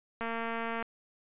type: click train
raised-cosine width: 0.5 ms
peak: -21 dBFS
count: 142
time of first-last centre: 0.21-0.826 s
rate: 229 Hz
effects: resampled to 8000 Hz